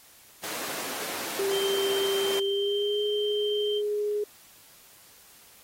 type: high-pass noise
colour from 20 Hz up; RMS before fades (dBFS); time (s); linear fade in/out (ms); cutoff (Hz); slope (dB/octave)
pink; -35; 0.43-2.4; 10; 350; 12
type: tone with pitch glide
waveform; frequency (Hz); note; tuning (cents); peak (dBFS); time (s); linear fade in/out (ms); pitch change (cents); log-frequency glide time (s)
sine; 393.5 to 416.7; G4 to G#4; +7 to +6; -25; 1.39-4.24; 5; +99; 2.38-3.02
type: tone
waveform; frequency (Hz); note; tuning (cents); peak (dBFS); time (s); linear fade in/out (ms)
sine; 3136; G7; 0; -31; 1.5-3.82; 50
effects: white hiss -54 dBFS RMS until 5.63 s + AAC 48 kbps